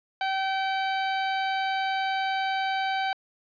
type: tone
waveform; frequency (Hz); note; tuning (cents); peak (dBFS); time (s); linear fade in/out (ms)
sawtooth; 770; G5; -31; -21; 0.21-3.13; 2
effects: resampled to 11025 Hz + 10-bit